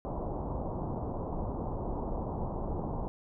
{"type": "low-pass noise", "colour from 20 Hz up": "pink", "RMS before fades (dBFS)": -35, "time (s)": [0.05, 3.08], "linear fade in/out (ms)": 0, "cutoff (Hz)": 1000, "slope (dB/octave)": 48, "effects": []}